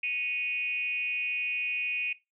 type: tone with frequency modulation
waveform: sine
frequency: 2489 Hz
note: D#7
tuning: in tune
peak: -28 dBFS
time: 0.03-2.13 s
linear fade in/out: 5 ms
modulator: 280 Hz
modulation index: 0.65
effects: noise-tail reverb RT60 0.2 s tail -17 dB re dry